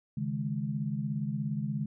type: chord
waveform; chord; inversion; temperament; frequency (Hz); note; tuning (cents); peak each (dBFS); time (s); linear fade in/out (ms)
sine; C# suspended second; none; equal with one note detuned; 138.59 / 155.56 / 209.1; C#3 / D#3 / G#3; 0 / 0 / +12; -34 / -35 / -34; 0.17-1.86; 5
effects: none